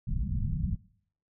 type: low-pass noise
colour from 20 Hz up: pink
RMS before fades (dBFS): -30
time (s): 0.07-0.76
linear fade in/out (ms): 10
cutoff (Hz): 200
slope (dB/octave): 48
effects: noise-tail reverb RT60 0.6 s tail -21 dB re dry